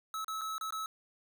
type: tone with dropouts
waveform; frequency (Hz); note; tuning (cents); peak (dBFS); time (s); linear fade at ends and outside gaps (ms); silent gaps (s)
square; 1297; E6; -28; -36; 0.14-0.86; 1; 0.245-0.281 / 0.411-0.416 / 0.581-0.611 / 0.706-0.724
effects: none